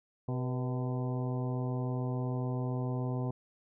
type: harmonic tone with a mistuned harmonic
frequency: 127 Hz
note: B2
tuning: 49 cents sharp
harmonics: 1 / 2 / 3 / 4 / 5 / 6 / 7 / 8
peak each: -32 / -38 / -42 / -44 / -46 / -48 / -49 / -50 dBFS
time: 0.28-3.31 s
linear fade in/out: 5 ms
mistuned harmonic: 4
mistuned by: -60 cents
effects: none